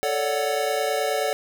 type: chord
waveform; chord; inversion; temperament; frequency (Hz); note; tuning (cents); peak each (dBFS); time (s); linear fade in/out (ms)
square; D major seventh; second; equal with one note detuned; 440 / 557.9 / 587.3 / 740; A4 / C#5 / D5 / F#5; 0 / +11 / 0 / 0; -28 / -29 / -29 / -28; 0.03-1.33; 0
effects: none

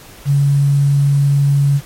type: tone with quantisation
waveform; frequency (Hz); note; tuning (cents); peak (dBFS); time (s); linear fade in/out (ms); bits
sine; 141.1; C#3; +31; -9; 0.25-1.81; 50; 6
effects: pink hiss -39 dBFS RMS until 1.85 s + MP3 64 kbps

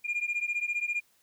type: beating tone pair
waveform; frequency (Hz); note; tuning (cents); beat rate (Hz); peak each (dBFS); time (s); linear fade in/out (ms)
sine; 2407 / 2422; D7 / D#7; +42 / -47; 15; -30; 0.04-1.01; 20
effects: tanh soft clip ceiling -24 dBFS + white hiss -67 dBFS RMS until 1.22 s

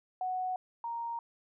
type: tone pair in turn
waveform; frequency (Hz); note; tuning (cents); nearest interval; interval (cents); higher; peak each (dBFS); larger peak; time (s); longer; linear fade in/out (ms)
sine; 740 / 932.3; F#5 / A#5; 0 / 0; major third; 400; second; -31 / -34; first; 0.21-0.56 / 0.84-1.19; neither; 2
effects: none

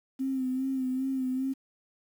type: tone with vibrato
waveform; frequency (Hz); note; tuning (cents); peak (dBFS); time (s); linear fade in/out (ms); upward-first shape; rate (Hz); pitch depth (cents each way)
sine; 261.6; C4; 0; -27; 0.19-1.54; 20; sine; 2.5; 42
effects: 9-bit

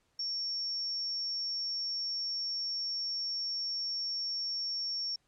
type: tone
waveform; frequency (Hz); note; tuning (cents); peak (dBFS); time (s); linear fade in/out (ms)
sine; 5490; F8; -31; -32; 0.19-5.16; 5
effects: pink hiss -74 dBFS RMS until 5.27 s + low-pass 9000 Hz 12 dB/octave

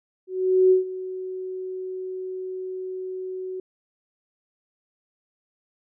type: tone with ADSR envelope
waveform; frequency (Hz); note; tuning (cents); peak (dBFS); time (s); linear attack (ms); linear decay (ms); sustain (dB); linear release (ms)
sine; 372.6; F#4; +12; -12; 0.27-3.6; 440; 130; -17; 3
effects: none

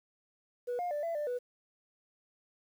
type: tone with pitch steps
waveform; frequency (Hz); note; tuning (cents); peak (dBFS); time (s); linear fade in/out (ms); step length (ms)
sine; 488.2 / 709 / 589 / 670 / 593 / 492.4; B4 / F5 / D5 / E5 / D5 / B4; -20 / +26 / +5 / +28 / +17 / -5; -30; 0.67-1.39; 20; 120
effects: tanh soft clip ceiling -30 dBFS + 10-bit

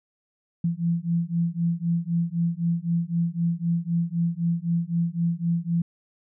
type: beating tone pair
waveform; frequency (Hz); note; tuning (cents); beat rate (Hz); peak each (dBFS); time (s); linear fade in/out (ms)
sine; 167.5 / 171.4; E3 / F3; +28 / -32; 3.9; -25; 0.64-5.82; 5
effects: none

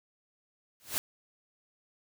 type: noise with exponential growth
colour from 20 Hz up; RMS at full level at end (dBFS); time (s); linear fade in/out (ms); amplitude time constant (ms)
white; -27; 0.8-0.98; 0; 39
effects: none

